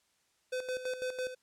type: tone with tremolo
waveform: square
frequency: 508 Hz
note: B4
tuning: 49 cents sharp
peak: -33 dBFS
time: 0.52-1.35 s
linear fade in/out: 10 ms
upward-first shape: square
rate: 6 Hz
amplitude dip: 65%
effects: white hiss -73 dBFS RMS until 1.42 s + low-pass 9000 Hz 12 dB/octave